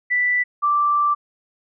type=tone pair in turn; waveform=sine; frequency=1975.5 / 1172.6 Hz; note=B6 / D6; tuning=0 / -3 cents; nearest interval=major sixth; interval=903 cents; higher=first; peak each=-16 / -15 dBFS; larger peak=second; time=0.1-0.44 / 0.62-1.15 s; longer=second; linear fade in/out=20 ms; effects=none